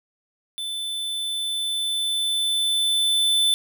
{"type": "tone with level ramp", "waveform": "square", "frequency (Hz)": 3520, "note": "A7", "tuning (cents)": 0, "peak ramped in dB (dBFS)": [-28, -17], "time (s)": [0.58, 3.54], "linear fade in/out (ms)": 0, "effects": []}